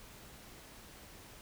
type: silence
effects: pink hiss -54 dBFS RMS until 1.41 s